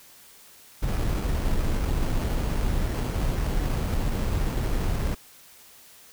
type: noise with sample-and-hold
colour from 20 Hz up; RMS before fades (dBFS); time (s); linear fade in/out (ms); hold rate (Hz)
brown; -25; 0.82-5.15; 10; 3675
effects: white hiss -51 dBFS RMS until 6.12 s